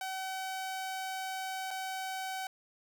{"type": "tone with dropouts", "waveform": "sawtooth", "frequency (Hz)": 760, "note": "F#5", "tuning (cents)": 46, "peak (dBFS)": -32, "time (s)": [0.01, 2.47], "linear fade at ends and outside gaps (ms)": 2, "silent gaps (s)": [1.707, 1.711], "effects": []}